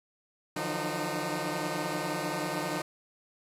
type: tone cluster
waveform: 10% pulse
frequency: 150.1 / 170.9 / 180.9 / 306.6 Hz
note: D3 / F3 / F#3 / D#4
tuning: +38 / -37 / -39 / -25 cents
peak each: -29 / -29 / -30 / -26 dBFS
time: 0.56-2.82 s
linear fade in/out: 5 ms
effects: resampled to 32000 Hz + 9-bit